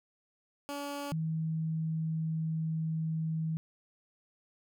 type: tone pair in turn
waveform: 15% pulse / sine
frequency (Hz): 285.2 / 160.06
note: C#4 / D#3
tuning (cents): +49 / +49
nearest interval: minor seventh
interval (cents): 1000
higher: first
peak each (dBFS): -30 / -30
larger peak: neither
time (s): 0.69-1.12 / 1.12-3.57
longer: second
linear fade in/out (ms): 0
effects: none